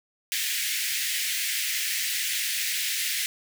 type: high-pass noise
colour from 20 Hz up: pink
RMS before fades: -28 dBFS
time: 0.32-3.26 s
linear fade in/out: 0 ms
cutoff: 1800 Hz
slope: 48 dB/octave
effects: none